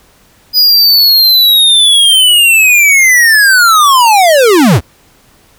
square linear sweep, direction down, 4978 to 65.2 Hz, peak -4 dBFS, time 0.53-4.81 s, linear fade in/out 50 ms, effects pink hiss -46 dBFS RMS until 5.58 s

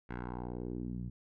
10% pulse tone with low-pass filter sweep, 60.8 Hz, B1, 26 cents flat, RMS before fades -40 dBFS, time 0.09-1.1 s, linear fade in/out 10 ms, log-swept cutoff 1900 to 140 Hz, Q 2, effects none

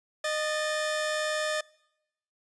sawtooth tone pair together, 613.9 / 1760 Hz, D#5 / A6, -23 / 0 cents, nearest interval octave + tritone, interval 1823 cents, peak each -25 / -29 dBFS, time 0.24-1.61 s, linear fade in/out 5 ms, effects noise-tail reverb RT60 0.9 s tail -25 dB re dry + resampled to 22050 Hz

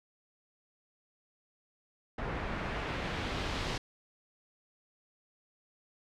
pink noise with low-pass filter sweep, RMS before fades -36 dBFS, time 2.18-3.78 s, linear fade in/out 5 ms, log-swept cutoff 1600 to 4600 Hz, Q 1, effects none

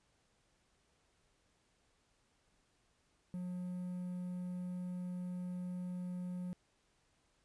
triangle tone with quantisation, 179.9 Hz, F#3, 48 cents flat, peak -37 dBFS, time 3.34-6.53 s, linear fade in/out 0 ms, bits 11, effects pink hiss -75 dBFS RMS until 7.44 s + resampled to 22050 Hz

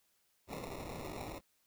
blue noise with sample-and-hold, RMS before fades -44 dBFS, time 0.47-1.41 s, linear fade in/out 50 ms, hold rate 1575 Hz, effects white hiss -75 dBFS RMS until 1.66 s

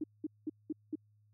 sine tone bursts, 308.4 Hz, D#4, 15 cents flat, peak -33 dBFS, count 5, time 0.01-0.955 s, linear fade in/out 5 ms, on 29 ms, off 200 ms, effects added 105 Hz sine -65 dBFS peak until 1.33 s

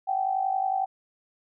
sine tone with amplitude modulation, 768 Hz, G5, 36 cents flat, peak -20 dBFS, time 0.07-0.86 s, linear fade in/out 20 ms, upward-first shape sine, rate 51 Hz, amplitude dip 75%, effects none

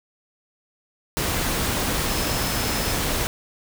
sine tone in noise, 5200 Hz, E8, 24 cents flat, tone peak -34 dBFS, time 2.1-2.93 s, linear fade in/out 0 ms, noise pink, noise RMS -24 dBFS, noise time 1.17-3.27 s, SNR -13 dB, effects none

